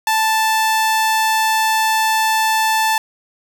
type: tone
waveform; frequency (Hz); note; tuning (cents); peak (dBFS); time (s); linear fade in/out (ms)
sawtooth; 880; A5; 0; -10; 0.07-2.98; 2
effects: none